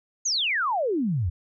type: exponential sweep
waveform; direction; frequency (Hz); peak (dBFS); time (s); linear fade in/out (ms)
sine; down; 6790 to 77.78; -22; 0.25-1.3; 10
effects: none